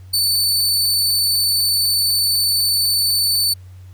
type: tone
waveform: sawtooth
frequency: 4512 Hz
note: C#8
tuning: 30 cents sharp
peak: -12 dBFS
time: 0.13-3.54 s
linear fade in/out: 10 ms
effects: added 92 Hz sine -36 dBFS peak until 3.93 s + pink hiss -56 dBFS RMS until 3.93 s